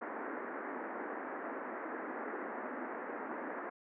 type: band-pass noise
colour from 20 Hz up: pink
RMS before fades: -42 dBFS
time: 0.01-3.7 s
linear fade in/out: 10 ms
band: 240 to 1900 Hz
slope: 48 dB/octave
effects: none